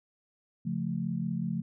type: chord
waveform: sine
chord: Db augmented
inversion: none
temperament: equal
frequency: 138.59 / 174.61 / 220 Hz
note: Db3 / F3 / A3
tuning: 0 / 0 / 0 cents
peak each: -36 / -32 / -34 dBFS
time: 0.65-1.62 s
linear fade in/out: 10 ms
effects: none